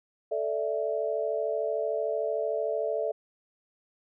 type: chord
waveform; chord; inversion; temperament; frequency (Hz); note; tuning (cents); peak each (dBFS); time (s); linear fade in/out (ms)
sine; A suspended fourth; none; just; 440 / 586.7 / 660; A4 / D5 / E5; 0 / -2 / +2; -31; 0.31-3.12; 10
effects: none